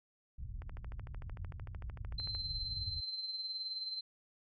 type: low-pass noise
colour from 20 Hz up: white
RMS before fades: -44 dBFS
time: 0.38-3.01 s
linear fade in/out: 10 ms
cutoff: 100 Hz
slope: 24 dB/octave
type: click train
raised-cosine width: 0.5 ms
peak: -36 dBFS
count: 24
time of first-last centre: 0.62-2.349 s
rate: 13.3 Hz
type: tone with tremolo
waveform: sine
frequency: 4100 Hz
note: C8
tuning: 36 cents flat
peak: -36 dBFS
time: 2.18-4.01 s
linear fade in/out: 5 ms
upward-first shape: sine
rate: 19 Hz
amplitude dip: 50%
effects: none